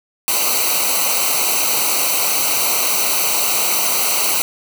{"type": "noise with comb filter", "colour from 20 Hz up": "white", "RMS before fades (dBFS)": -17, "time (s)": [0.28, 4.42], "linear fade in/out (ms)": 0, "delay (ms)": 0.58, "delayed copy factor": -0.95, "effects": []}